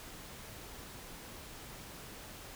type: silence
effects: pink hiss -49 dBFS RMS until 2.55 s